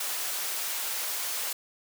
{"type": "high-pass noise", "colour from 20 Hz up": "white", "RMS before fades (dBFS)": -32, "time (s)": [0, 1.53], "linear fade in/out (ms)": 5, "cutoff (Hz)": 540, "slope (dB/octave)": 12, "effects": []}